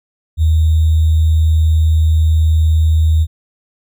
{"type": "tone with sample-and-hold", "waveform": "sine", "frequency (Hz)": 79.5, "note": "D#2", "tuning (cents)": 38, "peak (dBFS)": -8, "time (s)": [0.37, 3.27], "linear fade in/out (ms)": 50, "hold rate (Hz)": 3675, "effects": []}